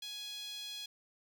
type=tone with high-pass filter; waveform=sawtooth; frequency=834 Hz; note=G#5; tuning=7 cents sharp; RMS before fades=-44 dBFS; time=0.02-0.86 s; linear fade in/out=5 ms; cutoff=3600 Hz; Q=5.6; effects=none